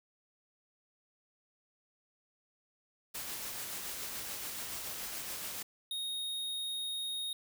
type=noise with tremolo; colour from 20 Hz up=white; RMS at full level=-40 dBFS; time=3.14-5.63 s; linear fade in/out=10 ms; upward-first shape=sine; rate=7 Hz; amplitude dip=25%
type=tone; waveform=square; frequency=3729 Hz; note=A#7; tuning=in tune; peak=-36 dBFS; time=5.91-7.33 s; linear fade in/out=2 ms
effects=none